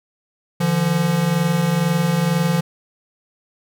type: tone pair together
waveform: square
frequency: 149.1 / 171.17 Hz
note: D3 / F3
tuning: +27 / -34 cents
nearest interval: major second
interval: 239 cents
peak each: -22 / -18 dBFS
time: 0.6-2.61 s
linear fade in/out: 10 ms
effects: none